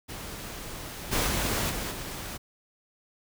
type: noise with level steps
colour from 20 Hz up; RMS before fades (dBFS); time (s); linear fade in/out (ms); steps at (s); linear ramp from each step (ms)
pink; -39 / -26 / -28 / -33 / -37; 0.08-2.38; 20; 1.11 / 1.26 / 1.69 / 1.9; 20
effects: none